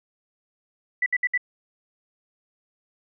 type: tone bursts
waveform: sine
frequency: 1975.5 Hz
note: B6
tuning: in tune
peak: -19 dBFS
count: 4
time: 1.02-1.377 s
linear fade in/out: 5 ms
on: 42 ms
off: 63 ms
effects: none